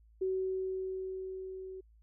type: tone with level ramp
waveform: sine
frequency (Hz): 377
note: F#4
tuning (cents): +32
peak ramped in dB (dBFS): -29 to -42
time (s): 0.21-1.81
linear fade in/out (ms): 10
effects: added 55 Hz sine -59 dBFS peak until 2.02 s